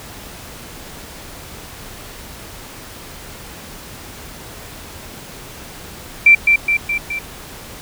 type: tone with echo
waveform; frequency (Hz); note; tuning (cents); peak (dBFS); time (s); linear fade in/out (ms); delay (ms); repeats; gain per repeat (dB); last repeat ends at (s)
sine; 2348; D7; -1; -4; 6.26-6.35; 5; 210; 4; -4; 7.19
effects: pink hiss -35 dBFS RMS until 7.81 s